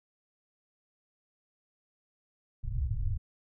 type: low-pass noise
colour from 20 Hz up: pink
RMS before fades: -31 dBFS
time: 2.63-3.18 s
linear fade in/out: 20 ms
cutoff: 120 Hz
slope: 48 dB/octave
effects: none